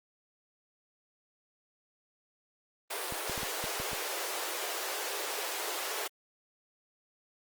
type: high-pass noise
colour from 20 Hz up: pink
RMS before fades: -36 dBFS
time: 2.9-6.08 s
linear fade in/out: 10 ms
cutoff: 370 Hz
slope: 48 dB/octave
type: clicks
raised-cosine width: 3 ms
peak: -28 dBFS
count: 7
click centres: 3.124 / 3.297 / 3.378 / 3.432 / 3.641 / 3.8 / 3.932 s
effects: Opus 32 kbps